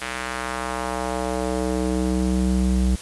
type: tone with band-pass filter sweep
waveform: square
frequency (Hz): 63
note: B1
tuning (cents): +35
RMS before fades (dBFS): -23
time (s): 0.01-2.96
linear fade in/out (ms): 10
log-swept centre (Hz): 2100 to 130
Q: 1.2
effects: white hiss -38 dBFS RMS until 3.01 s + resampled to 24000 Hz